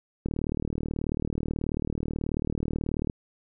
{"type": "click train", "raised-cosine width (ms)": 3, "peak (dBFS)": -16, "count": 110, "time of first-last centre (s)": [0.26, 3.099], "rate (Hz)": 38.4, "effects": []}